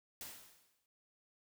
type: noise with exponential decay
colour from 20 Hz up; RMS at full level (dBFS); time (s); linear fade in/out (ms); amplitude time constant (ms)
white; -45; 0.21-0.86; 1; 140
effects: none